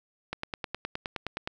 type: click train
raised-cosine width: 0.3 ms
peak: -16 dBFS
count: 12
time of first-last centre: 0.33-1.475 s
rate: 9.61 Hz
effects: none